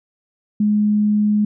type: tone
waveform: sine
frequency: 209.6 Hz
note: G#3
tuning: 16 cents sharp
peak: -13 dBFS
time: 0.6-1.45 s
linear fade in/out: 5 ms
effects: none